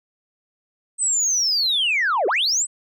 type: linear two-way sweep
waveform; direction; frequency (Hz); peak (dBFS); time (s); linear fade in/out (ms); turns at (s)
sine; down then up; 8310 to 349.2 to 8310; -16; 0.98-2.67; 50; 2.27
effects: tanh soft clip ceiling -14 dBFS